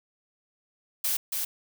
blue noise with echo, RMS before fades -27 dBFS, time 1.04-1.17 s, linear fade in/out 5 ms, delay 280 ms, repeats 1, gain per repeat -3 dB, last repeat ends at 1.45 s, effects none

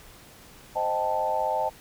sine chord, A half-diminished seventh, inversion first, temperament equal, 523.3 / 622.3 / 784 / 880 Hz, C5 / Eb5 / G5 / A5, 0 / 0 / 0 / 0 cents, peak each -32 / -29 / -30 / -27 dBFS, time 0.75-1.7 s, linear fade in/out 20 ms, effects pink hiss -50 dBFS RMS until 1.8 s

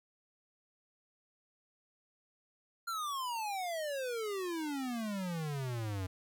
square exponential sweep, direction down, 1396.9 to 90.8 Hz, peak -36 dBFS, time 2.87-6.07 s, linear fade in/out 10 ms, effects none

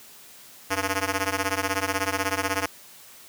5% pulse ring-modulated tone, 193.8 Hz, G3, 20 cents flat, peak -10 dBFS, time 0.7-2.66 s, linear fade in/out 2 ms, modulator 105 Hz, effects white hiss -48 dBFS RMS until 3.28 s + high-pass 80 Hz 12 dB/octave

